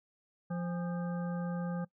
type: harmonic tone with a mistuned harmonic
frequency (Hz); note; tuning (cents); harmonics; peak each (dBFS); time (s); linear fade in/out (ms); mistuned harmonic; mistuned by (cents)
174.6; F3; 0; 1 / 3 / 5 / 7 / 9; -33 / -43 / -47 / -50 / -52; 0.5-1.85; 10; 5; -110
effects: noise-tail reverb RT60 0.1 s tail -21 dB re dry